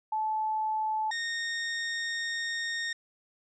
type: tone pair in turn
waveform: sine / sawtooth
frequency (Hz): 868 / 1847.2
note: A5 / A#6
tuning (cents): -24 / -16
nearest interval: octave + minor second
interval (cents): 1308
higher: second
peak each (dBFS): -27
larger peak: neither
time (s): 0.12-1.11 / 1.11-2.93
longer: second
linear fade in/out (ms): 5
effects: resampled to 16000 Hz